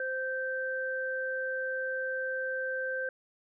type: tone pair together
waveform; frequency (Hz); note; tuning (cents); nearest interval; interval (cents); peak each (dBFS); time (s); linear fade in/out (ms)
sine; 520.6 / 1560; C5 / G6; -9 / -9; octave + perfect fifth; 1900; -34 / -33; 0-3.09; 2
effects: none